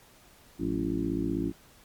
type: harmonic tone with a mistuned harmonic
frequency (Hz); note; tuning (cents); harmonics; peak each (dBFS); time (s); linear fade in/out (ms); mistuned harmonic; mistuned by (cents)
55.7; A1; +22; 1 / 2 / 3 / 4 / 5 / 6 / 7; -39 / -38 / -34 / -38 / -31 / -32 / -42; 0.58-1.53; 50; 3; +150
effects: pink hiss -57 dBFS RMS until 1.84 s + MP3 96 kbps